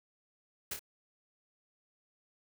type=noise with echo; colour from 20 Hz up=white; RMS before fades=-37 dBFS; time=0.71-0.74 s; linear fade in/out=5 ms; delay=27 ms; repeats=2; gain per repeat=-5 dB; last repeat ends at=0.794 s; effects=none